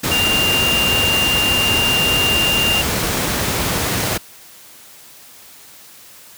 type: tone in noise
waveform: sine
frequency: 2794 Hz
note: F7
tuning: in tune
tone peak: -15 dBFS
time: 0.11-2.82 s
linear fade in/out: 10 ms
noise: pink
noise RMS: -19 dBFS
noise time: 0.03-4.18 s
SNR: +1 dB
effects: white hiss -42 dBFS RMS until 6.37 s + high-pass 60 Hz 12 dB/octave